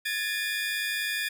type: tone cluster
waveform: 30% pulse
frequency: 1688 / 1788 / 2437 Hz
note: G#6 / A6 / D#7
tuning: +28 / +27 / -37 cents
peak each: -30 dBFS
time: 0.05-1.29 s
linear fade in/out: 10 ms
effects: none